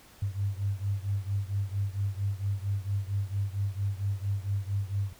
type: beating tone pair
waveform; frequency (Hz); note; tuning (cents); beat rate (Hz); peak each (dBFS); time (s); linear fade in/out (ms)
sine; 98 / 102.4; G2 / G#2; 0 / -24; 4.4; -30 / -32; 0.22-5.13; 5
effects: pink hiss -55 dBFS RMS until 5.19 s